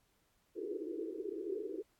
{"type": "band-pass noise", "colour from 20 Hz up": "white", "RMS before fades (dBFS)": -41, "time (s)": [0.55, 1.83], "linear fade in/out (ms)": 20, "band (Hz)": [310, 460], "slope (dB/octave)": 96, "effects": ["pink hiss -75 dBFS RMS until 1.99 s", "AAC 64 kbps"]}